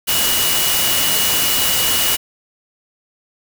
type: tone in noise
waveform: sine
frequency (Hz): 2925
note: F#7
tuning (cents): -21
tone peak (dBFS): -21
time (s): 0.07-2.17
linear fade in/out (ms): 20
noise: white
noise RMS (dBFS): -17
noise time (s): 0.07-2.17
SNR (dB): -7
effects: none